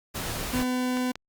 pink noise, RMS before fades -32 dBFS, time 0.14-0.64 s, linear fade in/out 20 ms
40% pulse tone, 251.8 Hz, B3, 34 cents sharp, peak -24 dBFS, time 0.53-1.12 s, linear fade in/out 10 ms
clicks, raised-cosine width 0.2 ms, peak -18 dBFS, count 2, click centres 0.971 / 1.156 s
effects Opus 48 kbps

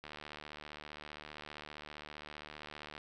click train, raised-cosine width 0.3 ms, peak -30 dBFS, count 222, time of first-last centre 0.04-2.979 s, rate 75.2 Hz, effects none

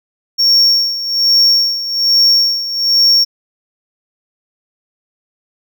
triangle tone with tremolo, 5510 Hz, F8, 24 cents flat, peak -5 dBFS, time 0.38-3.25 s, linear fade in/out 20 ms, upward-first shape sine, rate 1.2 Hz, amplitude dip 75%, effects none

